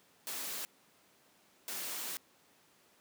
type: noise bursts at uneven times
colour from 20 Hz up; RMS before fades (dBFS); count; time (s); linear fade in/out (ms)
white; -40; 2; 0.27-0.65 / 1.68-2.17; 0
effects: pink hiss -66 dBFS RMS until 3 s + high-pass 200 Hz 12 dB/octave